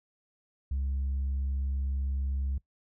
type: tone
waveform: sine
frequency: 67.8 Hz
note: C#2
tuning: 38 cents flat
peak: -26 dBFS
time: 0.71-2.58 s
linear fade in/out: 5 ms
effects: noise-tail reverb RT60 0.1 s tail -21 dB re dry + tanh soft clip ceiling -26 dBFS